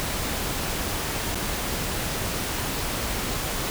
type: noise with dropouts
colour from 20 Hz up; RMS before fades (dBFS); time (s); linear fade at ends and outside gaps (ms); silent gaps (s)
pink; -28; 0-3.7; 0; 1.347-1.355
effects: none